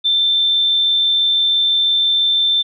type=tone; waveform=sine; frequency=3557 Hz; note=A7; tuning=18 cents sharp; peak=-12 dBFS; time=0.04-2.63 s; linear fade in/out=20 ms; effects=none